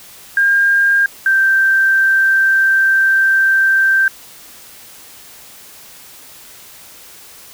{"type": "tone pair in turn", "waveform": "sine", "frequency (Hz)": [1607, 1566.7], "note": ["G6", "G6"], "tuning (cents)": [43, -1], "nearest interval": "unison", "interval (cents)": 44, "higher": "first", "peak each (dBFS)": -9, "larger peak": "neither", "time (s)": [[0.37, 1.06], [1.26, 4.08]], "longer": "second", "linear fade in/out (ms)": 2, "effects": ["white hiss -39 dBFS RMS until 7.53 s"]}